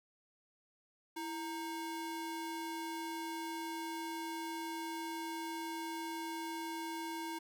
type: ring-modulated tone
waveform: square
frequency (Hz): 629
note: D#5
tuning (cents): +19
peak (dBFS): -37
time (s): 1.16-7.39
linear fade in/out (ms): 10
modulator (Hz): 299
effects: none